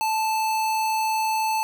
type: tone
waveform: square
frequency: 877 Hz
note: A5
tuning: 6 cents flat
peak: -22 dBFS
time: 0.01-1.63 s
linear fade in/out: 0 ms
effects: none